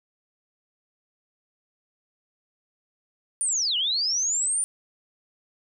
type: linear two-way sweep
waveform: sine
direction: down then up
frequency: 9397 to 2825 to 9397 Hz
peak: -22 dBFS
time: 3.41-4.64 s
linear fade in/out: 0 ms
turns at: 3.77 s
effects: none